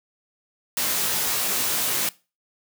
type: noise with comb filter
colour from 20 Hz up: white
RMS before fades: -24 dBFS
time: 0.77-2.09 s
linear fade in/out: 2 ms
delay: 18 ms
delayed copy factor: -0.9
effects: noise-tail reverb RT60 0.3 s tail -21 dB re dry + high-pass 100 Hz 12 dB/octave